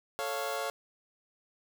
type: chord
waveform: 25% pulse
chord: A augmented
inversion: none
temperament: equal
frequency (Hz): 440 / 554.4 / 698.5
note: A4 / C#5 / E#5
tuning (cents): 0 / 0 / 0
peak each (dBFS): -35 / -32 / -33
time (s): 0.19-0.7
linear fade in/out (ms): 0
type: noise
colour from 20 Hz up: violet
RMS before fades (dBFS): -49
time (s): 0.25-0.57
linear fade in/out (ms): 10
effects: none